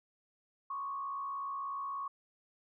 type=tone with frequency modulation; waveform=sine; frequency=1108.7 Hz; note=C#6; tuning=in tune; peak=-36 dBFS; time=0.7-2.08 s; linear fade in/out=5 ms; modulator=63.4 Hz; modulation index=0.62; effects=none